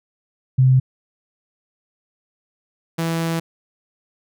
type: tone pair in turn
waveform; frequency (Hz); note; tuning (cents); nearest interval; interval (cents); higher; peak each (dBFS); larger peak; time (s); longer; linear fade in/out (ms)
sine / sawtooth; 130 / 165.07; C3 / E3; -11 / +3; major third; 414; second; -10 / -16; first; 0.58-0.8 / 2.98-3.4; second; 10
effects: none